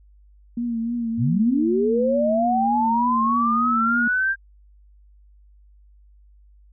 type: tone with vibrato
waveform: sine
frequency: 233.1 Hz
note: A#3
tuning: in tune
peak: -22 dBFS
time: 0.57-4.08 s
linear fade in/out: 5 ms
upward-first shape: triangle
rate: 3.3 Hz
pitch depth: 62 cents each way
type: linear sweep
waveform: sine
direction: up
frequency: 98.3 to 1600 Hz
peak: -18 dBFS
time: 1.17-4.36 s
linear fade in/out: 50 ms
effects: added 50 Hz sine -49 dBFS peak until 6.72 s